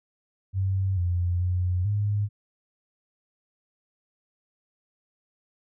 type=tone with pitch steps; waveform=sine; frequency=95.8 / 88.2 / 90 / 103.2 Hz; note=G2 / F2 / F#2 / G#2; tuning=-39 / +18 / -47 / -10 cents; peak=-22 dBFS; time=0.53-2.29 s; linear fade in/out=50 ms; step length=440 ms; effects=none